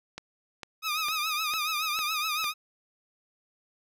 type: click train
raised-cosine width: 0.2 ms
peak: -20 dBFS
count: 6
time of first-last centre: 0.18-2.442 s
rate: 2.21 Hz
type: tone with vibrato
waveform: 15% pulse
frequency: 1244.5 Hz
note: D#6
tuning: in tune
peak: -21 dBFS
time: 0.82-2.54 s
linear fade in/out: 50 ms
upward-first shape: triangle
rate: 7.1 Hz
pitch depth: 97 cents each way
effects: none